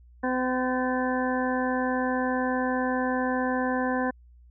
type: harmonic tone with a mistuned harmonic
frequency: 255.2 Hz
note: C4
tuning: 43 cents flat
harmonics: 1 / 2 / 3 / 4 / 6 / 7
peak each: -27 / -30 / -32 / -33 / -35 / -35 dBFS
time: 0.23-4.11 s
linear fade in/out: 10 ms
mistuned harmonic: 7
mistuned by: -31 cents
effects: added 60 Hz sine -50 dBFS peak until 4.5 s